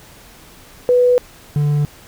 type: tone pair in turn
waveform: sine / triangle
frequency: 493.9 / 146.84 Hz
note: B4 / D3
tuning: 0 / 0 cents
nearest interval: octave + major sixth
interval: 2100 cents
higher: first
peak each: -9 / -11 dBFS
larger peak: first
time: 0.89-1.18 / 1.56-1.85 s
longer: neither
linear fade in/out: 0 ms
effects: pink hiss -43 dBFS RMS until 2.07 s